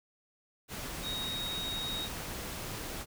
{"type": "tone in noise", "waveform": "sine", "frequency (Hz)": 3765, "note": "A#7", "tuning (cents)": 16, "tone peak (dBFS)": -35, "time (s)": [1.02, 2.09], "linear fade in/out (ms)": 50, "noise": "pink", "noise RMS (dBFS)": -40, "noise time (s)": [0.68, 3.06], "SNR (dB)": 2, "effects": []}